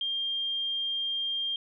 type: tone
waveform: sine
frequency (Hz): 3200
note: G7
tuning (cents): +35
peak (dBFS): -28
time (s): 0.01-1.56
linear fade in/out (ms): 2
effects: none